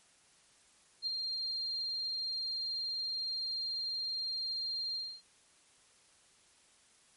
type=tone with ADSR envelope; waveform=sine; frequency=4193 Hz; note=C8; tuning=3 cents sharp; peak=-30 dBFS; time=1.02-5.22 s; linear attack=48 ms; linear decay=12 ms; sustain=-4 dB; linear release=270 ms; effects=white hiss -65 dBFS RMS until 7.16 s + MP3 48 kbps